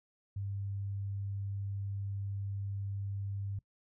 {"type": "tone", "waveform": "sine", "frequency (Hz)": 99.3, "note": "G2", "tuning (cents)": 23, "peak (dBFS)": -35, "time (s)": [0.36, 3.59], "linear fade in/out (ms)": 5, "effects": ["noise-tail reverb RT60 0.1 s tail -21 dB re dry"]}